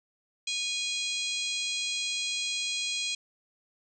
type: harmonic tone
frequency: 822 Hz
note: G#5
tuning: 18 cents flat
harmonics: 3 / 4 / 5 / 6 / 7 / 8 / 9 / 10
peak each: -35 / -34 / -35 / -43 / -44 / -39 / -42 / -44 dBFS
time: 0.47-3.15 s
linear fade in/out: 5 ms
effects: none